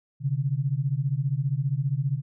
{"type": "beating tone pair", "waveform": "sine", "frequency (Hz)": [130.3, 145.3], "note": ["C3", "D3"], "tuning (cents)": [-7, -18], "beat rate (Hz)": 15, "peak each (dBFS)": -26, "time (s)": [0.2, 2.22], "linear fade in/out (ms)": 50, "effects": []}